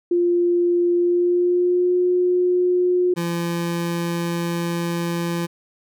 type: tone with pitch glide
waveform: sine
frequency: 349.2 to 359.6 Hz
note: F4 to F#4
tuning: 0 to -49 cents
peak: -15 dBFS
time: 0.11-3.14 s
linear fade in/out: 5 ms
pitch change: +51 cents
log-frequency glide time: 0.95-1.97 s
type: tone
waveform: 25% pulse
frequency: 170.7 Hz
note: F3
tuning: 39 cents flat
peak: -18 dBFS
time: 3.16-5.47 s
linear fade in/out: 20 ms
effects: none